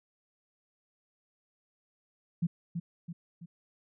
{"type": "tone with echo", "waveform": "sine", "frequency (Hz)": 170, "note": "F3", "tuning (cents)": -46, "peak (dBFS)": -25, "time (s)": [2.42, 2.47], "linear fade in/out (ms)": 10, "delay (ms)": 330, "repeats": 3, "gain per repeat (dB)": -6, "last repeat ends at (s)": 3.46, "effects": []}